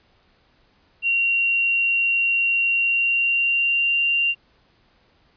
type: tone with pitch glide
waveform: sine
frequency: 2754 to 2775 Hz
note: F7 to F7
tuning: -25 to -12 cents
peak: -17 dBFS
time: 1.02-4.35 s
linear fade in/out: 50 ms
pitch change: +13 cents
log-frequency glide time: 2.72-3.97 s
effects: pink hiss -60 dBFS RMS until 5.36 s + resampled to 11025 Hz